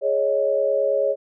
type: chord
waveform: sine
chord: Ab suspended fourth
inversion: none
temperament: just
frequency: 415.3 / 553.7 / 623 Hz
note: Ab4 / Db5 / Eb5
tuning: 0 / -2 / +2 cents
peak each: -25 / -19 / -25 dBFS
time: 0.01-1.16 s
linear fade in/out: 50 ms
effects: none

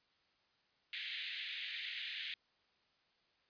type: band-pass noise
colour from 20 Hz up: white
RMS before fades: -44 dBFS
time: 0.93-2.34 s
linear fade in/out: 2 ms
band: 1800 to 3900 Hz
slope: 48 dB/octave
effects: white hiss -75 dBFS RMS until 3.49 s + resampled to 11025 Hz

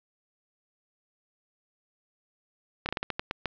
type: slowing click train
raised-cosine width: 0.3 ms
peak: -13 dBFS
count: 9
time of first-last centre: 2.86-3.457 s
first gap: 29 ms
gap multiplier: 1.26
effects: low-pass 5000 Hz 12 dB/octave + 9-bit

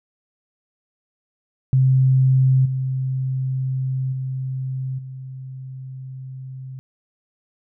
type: tone with level steps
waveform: sine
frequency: 131.2 Hz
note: C3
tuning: 5 cents sharp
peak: -12 / -20 / -23 / -31 dBFS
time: 1.73-6.79 s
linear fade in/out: 0 ms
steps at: 2.65 / 4.12 / 4.98 s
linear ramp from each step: 10 ms
effects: none

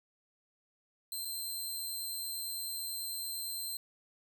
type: tone with dropouts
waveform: 10% pulse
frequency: 4127 Hz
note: C8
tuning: 25 cents flat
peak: -30 dBFS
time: 1.12-3.77 s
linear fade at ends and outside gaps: 2 ms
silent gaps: 1.249-1.253 s
effects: none

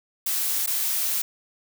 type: noise with dropouts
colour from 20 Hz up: blue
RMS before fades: -25 dBFS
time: 0.26-1.22 s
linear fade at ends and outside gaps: 5 ms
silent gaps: 0.663-0.673 s
effects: none

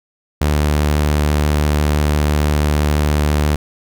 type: tone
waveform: sawtooth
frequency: 74.5 Hz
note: D2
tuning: 25 cents sharp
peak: -9 dBFS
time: 0.41-3.56 s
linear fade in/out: 5 ms
effects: none

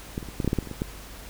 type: clicks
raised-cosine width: 3 ms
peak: -15 / -26 / -26 / -14 / -14 / -9 / -10 / -11 / -29 / -23 / -21 / -13 dBFS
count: 12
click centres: 0.179 / 0.228 / 0.287 / 0.402 / 0.446 / 0.477 / 0.531 / 0.587 / 0.627 / 0.673 / 0.713 / 0.819 s
effects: added 50 Hz sine -44 dBFS peak until 1.29 s + pink hiss -44 dBFS RMS until 1.29 s

